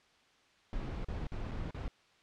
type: noise with dropouts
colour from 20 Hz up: brown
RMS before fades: -38 dBFS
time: 0.73-1.88 s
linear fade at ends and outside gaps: 1 ms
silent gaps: 1.046-1.085 / 1.27-1.319 / 1.512-1.516 / 1.709-1.745 s
effects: white hiss -66 dBFS RMS until 2.22 s + low-pass 4000 Hz 12 dB/octave